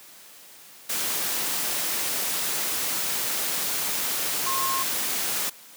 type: tone in noise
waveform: sine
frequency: 1069 Hz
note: C6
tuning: 37 cents sharp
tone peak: -26 dBFS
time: 4.46-4.83 s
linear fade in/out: 10 ms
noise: white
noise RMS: -27 dBFS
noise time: 0.89-5.5 s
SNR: -2 dB
effects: white hiss -48 dBFS RMS until 5.76 s + high-pass 150 Hz 12 dB/octave